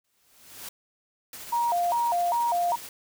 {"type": "noise with exponential growth", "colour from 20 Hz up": "white", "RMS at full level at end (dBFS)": -37, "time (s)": [0.04, 0.69], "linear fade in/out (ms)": 5, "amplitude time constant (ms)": 140}
{"type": "noise with tremolo", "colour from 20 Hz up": "white", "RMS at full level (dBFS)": -40, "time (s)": [1.33, 2.89], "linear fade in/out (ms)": 2, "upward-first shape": "sine", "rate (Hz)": 14, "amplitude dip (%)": 30}
{"type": "tone with vibrato", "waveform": "sine", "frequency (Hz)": 813, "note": "G#5", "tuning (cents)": -37, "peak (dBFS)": -22, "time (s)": [1.52, 2.76], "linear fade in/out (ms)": 10, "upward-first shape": "square", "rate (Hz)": 2.5, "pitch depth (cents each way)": 260}
{"effects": []}